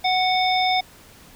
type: harmonic tone with a mistuned harmonic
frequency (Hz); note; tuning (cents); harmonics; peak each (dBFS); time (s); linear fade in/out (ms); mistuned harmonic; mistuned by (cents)
741; F#5; +2; 1 / 3 / 5 / 7; -19 / -25 / -25 / -29; 0.04-0.81; 10; 5; -43
effects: pink hiss -48 dBFS RMS until 1.35 s